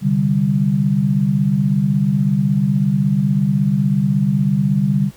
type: chord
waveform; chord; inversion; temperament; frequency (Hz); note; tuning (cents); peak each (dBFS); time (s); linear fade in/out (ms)
sine; C suspended second; none; just; 130.81 / 147.16 / 196.22; C3 / D3 / G3; 0 / +4 / +2; -21 / -17 / -16; 0.01-5.11; 50
effects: pink hiss -47 dBFS RMS until 5.16 s